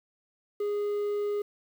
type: tone with quantisation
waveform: triangle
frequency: 412.4 Hz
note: G#4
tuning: 12 cents flat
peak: -25 dBFS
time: 0.6-1.42 s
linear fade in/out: 5 ms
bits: 9
effects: none